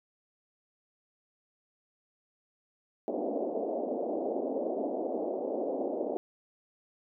white band-pass noise, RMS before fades -33 dBFS, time 3.08-6.17 s, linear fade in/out 0 ms, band 240 to 680 Hz, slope 48 dB/octave, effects none

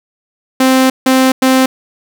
sawtooth tone bursts at uneven times, 261.1 Hz, C4, 3 cents flat, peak -3 dBFS, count 3, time 0.6-0.9 / 1.06-1.32 / 1.42-1.66 s, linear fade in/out 5 ms, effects none

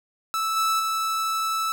45% pulse tone with level steps, 1313 Hz, E6, 7 cents flat, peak -23 / -20 / -23 dBFS, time 0.34-1.72 s, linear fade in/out 0 ms, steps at 0.56 / 0.79 s, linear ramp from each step 10 ms, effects none

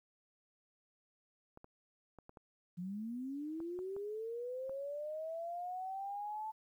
clicks, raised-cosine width 1 ms, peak -39 dBFS, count 9, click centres 1.574 / 1.644 / 2.187 / 2.294 / 2.372 / 3.603 / 3.79 / 3.965 / 4.695 s
sine linear sweep, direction up, 170.6 to 880 Hz, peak -39 dBFS, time 2.77-6.52 s, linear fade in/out 20 ms
effects 12-bit

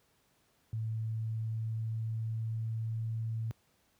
sine tone with pitch glide, 111.1 to 112.46 Hz, A2 to A2, +17 to +38 cents, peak -32 dBFS, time 0.73-3.51 s, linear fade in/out 0 ms, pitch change +21 cents, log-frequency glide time 0.95-3.18 s, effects pink hiss -71 dBFS RMS until 3.99 s + high-pass 60 Hz 12 dB/octave

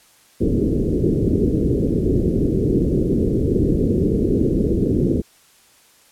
white low-pass noise, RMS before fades -18 dBFS, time 0.4-5.22 s, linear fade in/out 20 ms, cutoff 430 Hz, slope 48 dB/octave, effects white hiss -53 dBFS RMS until 6.11 s + low-pass 12000 Hz 12 dB/octave

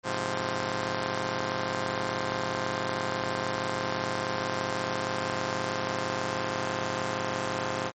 5% pulse chord, F minor, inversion first, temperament just, 104.77 / 130.96 / 174.61 Hz, Ab2 / C3 / F3, +16 / +2 / 0 cents, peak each -23 dBFS, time 0.03-7.92 s, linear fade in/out 50 ms, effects MP3 32 kbps

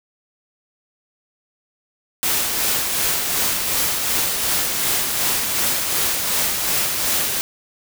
white noise with tremolo, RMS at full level -19 dBFS, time 2.23-7.41 s, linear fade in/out 0 ms, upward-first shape sine, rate 2.7 Hz, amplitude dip 35%, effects none

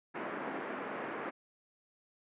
pink band-pass noise, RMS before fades -40 dBFS, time 0.14-1.31 s, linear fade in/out 20 ms, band 230 to 2000 Hz, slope 24 dB/octave, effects resampled to 8000 Hz

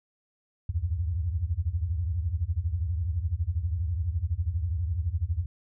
sine tone cluster, 69.3 / 82.5 / 94.6 Hz, C#2 / E2 / F#2, 0 / +2 / +39 cents, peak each -34 / -28 / -31 dBFS, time 0.69-5.46 s, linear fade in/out 5 ms, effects none

